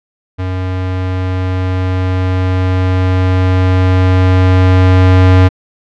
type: tone with level ramp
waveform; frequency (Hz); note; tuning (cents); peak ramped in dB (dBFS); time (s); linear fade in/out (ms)
square; 92.5; F#2; 0; -16 to -4; 0.38-5.49; 20
effects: low-pass 3000 Hz 12 dB/octave